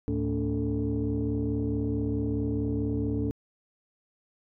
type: tone cluster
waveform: sine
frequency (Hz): 72.9 / 109.1 / 221.7 / 286.3 / 439.7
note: D2 / A2 / A3 / D4 / A4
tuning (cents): -12 / -14 / +13 / -44 / -1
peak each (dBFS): -33 / -30 / -33 / -29 / -34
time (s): 0.08-3.31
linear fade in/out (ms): 0
effects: tanh soft clip ceiling -19 dBFS